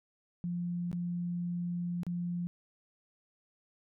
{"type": "tone with dropouts", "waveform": "sine", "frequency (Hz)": 174.61, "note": "F3", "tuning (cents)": 0, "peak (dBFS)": -32, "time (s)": [0.44, 2.47], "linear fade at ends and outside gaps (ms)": 0, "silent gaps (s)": [[0.915, 0.929], [2.033, 2.066]], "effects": []}